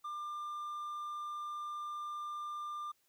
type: tone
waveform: triangle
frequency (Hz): 1195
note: D6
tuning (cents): +30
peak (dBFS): -37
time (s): 0.04-2.92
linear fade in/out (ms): 10
effects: white hiss -75 dBFS RMS until 3.08 s